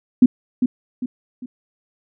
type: tone with echo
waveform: sine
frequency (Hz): 250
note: B3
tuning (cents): +21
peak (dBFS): -5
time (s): 0.22-0.26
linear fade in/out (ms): 5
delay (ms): 400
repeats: 3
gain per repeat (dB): -8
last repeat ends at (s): 1.46
effects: none